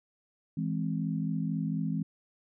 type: chord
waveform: sine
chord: E augmented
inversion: none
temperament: equal with one note detuned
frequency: 163.49 / 207.7 / 261.6 Hz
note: E3 / G#3 / B#3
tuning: -14 / 0 / 0 cents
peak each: -31 / -34 / -35 dBFS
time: 0.57-2.03 s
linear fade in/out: 5 ms
effects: none